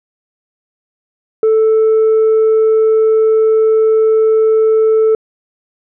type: tone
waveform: sine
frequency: 440 Hz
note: A4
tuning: in tune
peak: -5 dBFS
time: 1.43-5.15 s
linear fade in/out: 2 ms
effects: tanh soft clip ceiling -6 dBFS